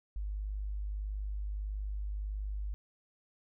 sine tone, 50.8 Hz, G#1, 38 cents flat, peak -34 dBFS, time 0.16-2.74 s, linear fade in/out 0 ms, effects none

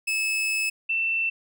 40% pulse / sine tone pair in turn, 2600 / 2679 Hz, E7 / E7, -24 / +27 cents, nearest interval minor second, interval 51 cents, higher second, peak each -22 dBFS, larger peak neither, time 0.07-0.7 / 0.89-1.3 s, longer first, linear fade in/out 10 ms, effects none

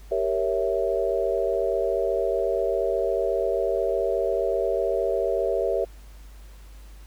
sine chord, G diminished seventh, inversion none, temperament equal, 392 / 466.2 / 554.4 / 659.3 Hz, G4 / Bb4 / Db5 / Fb5, 0 / 0 / 0 / 0 cents, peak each -27 dBFS, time 0.11-5.85 s, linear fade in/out 10 ms, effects added 50 Hz sine -42 dBFS peak until 7.06 s + pink hiss -55 dBFS RMS until 7.06 s

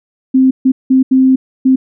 sine tone bursts at uneven times, 261.6 Hz, C4, in tune, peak -5 dBFS, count 5, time 0.34-0.51 / 0.65-0.72 / 0.9-1.03 / 1.11-1.36 / 1.65-1.76 s, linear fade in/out 10 ms, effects none

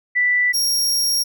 sine / sawtooth tone pair in turn, 1975.5 / 5588 Hz, B6 / F8, 0 / 0 cents, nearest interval octave + tritone, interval 1800 cents, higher second, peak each -14 dBFS, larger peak neither, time 0.15-0.53 / 0.53-1.24 s, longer second, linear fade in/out 20 ms, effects none

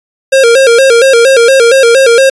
square tone with vibrato, 500 Hz, B4, 21 cents sharp, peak -3 dBFS, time 0.32-2.3 s, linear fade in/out 10 ms, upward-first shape square, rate 4.3 Hz, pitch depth 120 cents each way, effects resampled to 24000 Hz

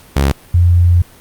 sawtooth / sine tone pair in turn, 69.3 / 87.31 Hz, C#2 / F2, 0 / 0 cents, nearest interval major third, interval 400 cents, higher second, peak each -6 dBFS, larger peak neither, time 0.16-0.32 / 0.54-1.02 s, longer second, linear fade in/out 5 ms, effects pink hiss -42 dBFS RMS until 1.2 s + Opus 48 kbps

